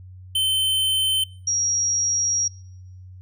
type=tone pair in turn; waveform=square / sine; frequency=3080 / 5662 Hz; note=G7 / F8; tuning=-31 / +23 cents; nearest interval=major seventh; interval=1054 cents; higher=second; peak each=-19 dBFS; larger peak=neither; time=0.35-1.24 / 1.47-2.48 s; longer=second; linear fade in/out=5 ms; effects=noise-tail reverb RT60 0.9 s tail -26 dB re dry + added 92 Hz sine -39 dBFS peak until 3.21 s